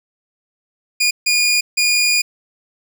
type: tone bursts at uneven times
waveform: 20% pulse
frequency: 2437 Hz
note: D#7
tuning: 37 cents flat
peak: -8 dBFS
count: 3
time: 1-1.11 / 1.26-1.61 / 1.77-2.22 s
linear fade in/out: 10 ms
effects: none